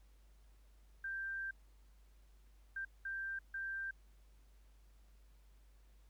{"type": "tone bursts at uneven times", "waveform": "sine", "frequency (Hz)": 1576, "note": "G6", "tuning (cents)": 9, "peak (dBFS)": -39, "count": 4, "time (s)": [[1.04, 1.51], [2.76, 2.85], [3.05, 3.39], [3.54, 3.91]], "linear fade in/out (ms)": 5, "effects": ["added 50 Hz sine -61 dBFS peak until 6.09 s", "pink hiss -75 dBFS RMS until 6.09 s"]}